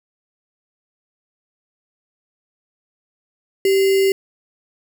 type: tone with sample-and-hold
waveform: sine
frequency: 388.5 Hz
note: G4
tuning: 16 cents flat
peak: -12 dBFS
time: 3.65-4.12 s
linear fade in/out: 2 ms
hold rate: 2450 Hz
effects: none